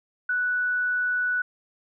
sine tone, 1480 Hz, F#6, in tune, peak -22 dBFS, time 0.29-1.42 s, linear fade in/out 5 ms, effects none

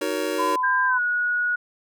square chord, D# minor seventh, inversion none, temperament just, 311.1 / 373.4 / 466.7 / 560 Hz, D#4 / F#4 / A#4 / C#5, 0 / +16 / +2 / +18 cents, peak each -30 dBFS, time 0.01-0.56 s, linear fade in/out 5 ms
sine tone, 1012 Hz, B5, 42 cents sharp, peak -21 dBFS, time 0.38-0.99 s, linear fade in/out 20 ms
sine tone with pitch glide, 1597 to 1456 Hz, G6 to F#6, +32 to -28 cents, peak -20 dBFS, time 0.63-1.56 s, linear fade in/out 10 ms, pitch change -160 cents, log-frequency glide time 0.86-1 s
effects none

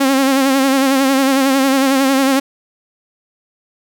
sawtooth tone with vibrato, 269.4 Hz, C#4, 49 cents flat, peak -7 dBFS, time 0-2.4 s, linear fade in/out 10 ms, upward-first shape sine, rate 11 Hz, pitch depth 50 cents each way, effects none

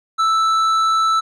triangle tone with tanh clipping, 1318.5 Hz, E6, in tune, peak -15 dBFS, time 0.18-1.21 s, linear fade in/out 20 ms, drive 13 dB, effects none

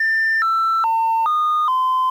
sine tone with pitch steps, 1789 / 1333 / 903 / 1227 / 1029 Hz, A6 / E6 / A5 / D#6 / C6, +28 / +19 / +45 / -25 / -29 cents, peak -13 dBFS, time 0-2.1 s, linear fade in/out 5 ms, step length 420 ms, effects tanh soft clip ceiling -13 dBFS + 8-bit

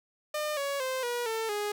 sawtooth tone with pitch steps, 604 / 560.3 / 519.8 / 482.2 / 447.3 / 414.9 Hz, D5 / C#5 / C5 / B4 / A4 / G#4, +48 / +18 / -11 / -41 / +28 / -2 cents, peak -26 dBFS, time 0.34-1.72 s, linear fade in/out 5 ms, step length 230 ms, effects none

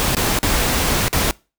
pink noise with dropouts, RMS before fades -18 dBFS, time 0-1.31 s, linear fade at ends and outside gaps 0 ms, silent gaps 0.149-0.168 / 0.388-0.43 / 1.082-1.129 s, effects noise-tail reverb RT60 0.3 s tail -23 dB re dry

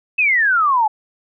sine exponential sweep, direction down, 2637 to 830.6 Hz, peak -12 dBFS, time 0.18-0.88 s, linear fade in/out 10 ms, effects none

